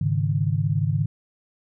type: chord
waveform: sine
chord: Ab suspended fourth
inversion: none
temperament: equal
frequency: 103.83 / 138.59 / 155.56 Hz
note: Ab2 / Db3 / Eb3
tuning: 0 / 0 / 0 cents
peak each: -24 dBFS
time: 0.01-1.06 s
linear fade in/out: 5 ms
effects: none

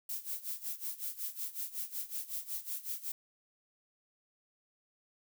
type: noise with tremolo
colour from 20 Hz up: violet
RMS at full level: -37 dBFS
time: 0.09-3.12 s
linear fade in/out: 5 ms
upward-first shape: sine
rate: 5.4 Hz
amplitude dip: 85%
effects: none

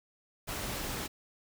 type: noise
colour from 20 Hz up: pink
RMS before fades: -37 dBFS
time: 0.47-1.08 s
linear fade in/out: 20 ms
effects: none

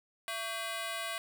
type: ring-modulated tone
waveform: 15% pulse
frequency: 900 Hz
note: A5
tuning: 39 cents sharp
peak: -26 dBFS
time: 0.28-1.18 s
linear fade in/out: 0 ms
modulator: 230 Hz
effects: none

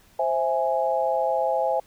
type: chord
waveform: sine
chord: C augmented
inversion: none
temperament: equal with one note detuned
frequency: 525.1 / 659.3 / 830.6 Hz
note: C5 / E5 / G#5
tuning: +6 / 0 / 0 cents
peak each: -25 dBFS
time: 0.19-1.8 s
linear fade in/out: 5 ms
effects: pink hiss -57 dBFS RMS until 1.86 s

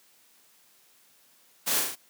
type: noise with echo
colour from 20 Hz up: white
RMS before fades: -27 dBFS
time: 1.66-1.81 s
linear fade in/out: 20 ms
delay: 37 ms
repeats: 4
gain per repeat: -3 dB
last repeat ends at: 1.958 s
effects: white hiss -61 dBFS RMS until 2.09 s + high-pass 150 Hz 12 dB/octave

